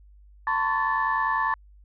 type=tone cluster; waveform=sine; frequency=895 / 1030 / 1120 / 1750 Hz; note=A5 / C6 / C#6 / A6; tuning=+29 / -28 / +18 / -10 cents; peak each=-27 dBFS; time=0.47-1.54 s; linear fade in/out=2 ms; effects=tanh soft clip ceiling -12 dBFS + added 50 Hz sine -49 dBFS peak until 1.84 s